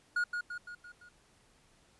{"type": "tone with echo", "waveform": "triangle", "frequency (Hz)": 1440, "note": "F#6", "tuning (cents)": -47, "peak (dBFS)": -26, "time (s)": [0.16, 0.24], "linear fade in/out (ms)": 5, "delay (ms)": 170, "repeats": 5, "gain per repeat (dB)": -5, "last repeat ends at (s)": 1.09, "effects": ["pink hiss -66 dBFS RMS until 1.99 s", "resampled to 24000 Hz"]}